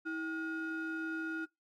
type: ring-modulated tone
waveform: triangle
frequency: 554.4 Hz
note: C#5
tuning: in tune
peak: -30 dBFS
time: 0.05-1.46 s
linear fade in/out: 20 ms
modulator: 877 Hz
effects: noise-tail reverb RT60 0.2 s tail -26 dB re dry + AAC 48 kbps